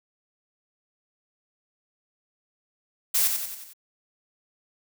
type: noise with echo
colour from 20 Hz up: blue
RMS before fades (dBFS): -22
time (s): 3.14-3.28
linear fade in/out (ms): 10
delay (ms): 91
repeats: 5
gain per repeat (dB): -5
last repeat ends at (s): 3.735
effects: none